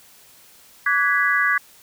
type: chord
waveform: sine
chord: G# half-diminished seventh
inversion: second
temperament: equal with one note detuned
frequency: 1153.1 / 1480 / 1661.2 / 1975.5 Hz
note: D6 / F#6 / G#6 / B6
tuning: -32 / 0 / 0 / 0 cents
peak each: -23 / -25 / -19 / -22 dBFS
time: 0.86-1.58 s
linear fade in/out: 5 ms
effects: white hiss -50 dBFS RMS until 1.82 s